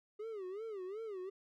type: tone with vibrato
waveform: triangle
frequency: 406.9 Hz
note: G#4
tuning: 35 cents flat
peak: -39 dBFS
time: 0.19-1.3 s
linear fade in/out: 10 ms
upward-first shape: sine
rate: 2.7 Hz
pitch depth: 190 cents each way
effects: none